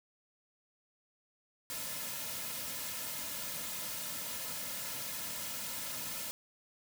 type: noise with comb filter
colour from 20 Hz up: white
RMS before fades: -40 dBFS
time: 1.7-6.31 s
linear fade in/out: 0 ms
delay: 2.6 ms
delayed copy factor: -0.7
effects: none